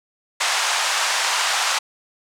pink band-pass noise, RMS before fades -21 dBFS, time 0.4-1.79 s, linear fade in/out 10 ms, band 790 to 8300 Hz, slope 24 dB/octave, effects none

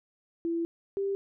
sine tone pair in turn, 335.2 / 394.7 Hz, E4 / G4, +29 / +12 cents, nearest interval minor third, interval 283 cents, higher second, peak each -27 dBFS, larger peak neither, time 0.45-0.65 / 0.97-1.15 s, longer first, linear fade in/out 0 ms, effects none

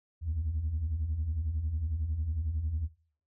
sine beating tone pair, 70 / 81 Hz, C#2 / E2, +18 / -30 cents, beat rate 11 Hz, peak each -36 / -29 dBFS, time 0.21-2.89 s, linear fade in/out 50 ms, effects noise-tail reverb RT60 0.5 s tail -18 dB re dry + tanh soft clip ceiling -25 dBFS

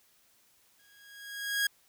sawtooth tone with exponential growth, 1643 Hz, G#6, 19 cents flat, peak -21 dBFS, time 0.79-1.67 s, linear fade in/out 5 ms, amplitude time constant 190 ms, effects white hiss -66 dBFS RMS until 1.88 s

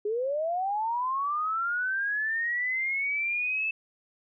sine linear sweep, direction up, 404.4 to 2637 Hz, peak -26 dBFS, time 0.05-3.71 s, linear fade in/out 5 ms, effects none

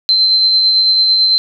sine tone with tremolo, 4097 Hz, C8, 37 cents flat, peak -7 dBFS, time 0.09-1.38 s, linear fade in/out 0 ms, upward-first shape sine, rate 9 Hz, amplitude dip 25%, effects none

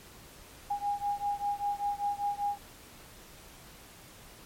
sine beating tone pair, 813 / 818.1 Hz, G#5 / G#5, -37 / -26 cents, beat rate 5.1 Hz, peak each -32 / -33 dBFS, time 0.7-2.58 s, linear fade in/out 10 ms, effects pink hiss -52 dBFS RMS until 4.45 s + MP3 64 kbps

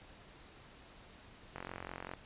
click train, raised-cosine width 0.5 ms, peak -27 dBFS, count 27, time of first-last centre 1.56-2.136 s, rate 45.1 Hz, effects pink hiss -57 dBFS RMS until 2.25 s + resampled to 8000 Hz

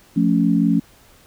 sine chord, F augmented, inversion none, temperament equal with one note detuned, 174.61 / 220 / 278.9 Hz, F3 / A3 / C#4, 0 / 0 / +11 cents, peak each -18 dBFS, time 0.16-0.8 s, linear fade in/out 10 ms, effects pink hiss -51 dBFS RMS until 1.26 s

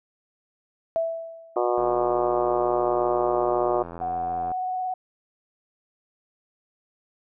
sine tone with exponential decay, 659.3 Hz, E5, in tune, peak -19 dBFS, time 0.96-1.75 s, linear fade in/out 0 ms, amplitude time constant 170 ms
harmonic tone, 121.3 Hz, B2, 31 cents flat, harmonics 3 / 4 / 5 / 6 / 7 / 8 / 9 / 10, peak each -25 / -29 / -26 / -27 / -34 / -35 / -33 / -35 dBFS, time 1.56-3.83 s, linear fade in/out 5 ms
click train, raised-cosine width 1 ms, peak -23 dBFS, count 235, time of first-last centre 1.78-4.517 s, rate 85.5 Hz
sine tone with vibrato, 740 Hz, F#5, in tune, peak -25 dBFS, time 4.01-4.94 s, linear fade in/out 5 ms, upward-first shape triangle, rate 18 Hz, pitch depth 21 cents each way
effects none

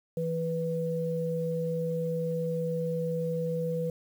sine tone pair together, 164.55 / 493.1 Hz, E3 / B4, -3 / -3 cents, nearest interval octave + perfect fifth, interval 1900 cents, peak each -31 / -30 dBFS, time 0.17-3.9 s, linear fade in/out 2 ms, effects 9-bit

